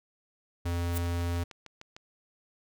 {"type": "tone", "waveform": "square", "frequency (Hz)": 86.2, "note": "F2", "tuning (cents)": -22, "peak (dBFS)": -29, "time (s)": [0.65, 1.44], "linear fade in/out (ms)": 10}
{"type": "noise with exponential growth", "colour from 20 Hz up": "blue", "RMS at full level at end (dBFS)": -31, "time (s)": [0.89, 0.98], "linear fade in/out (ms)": 5, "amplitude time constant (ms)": 19}
{"type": "click train", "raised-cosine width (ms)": 0.2, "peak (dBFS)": -28, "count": 7, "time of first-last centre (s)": [1.06, 1.965], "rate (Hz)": 6.63}
{"effects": []}